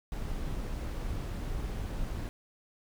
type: noise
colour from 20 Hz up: brown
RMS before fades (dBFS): -35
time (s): 0.12-2.29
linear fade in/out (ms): 0
effects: none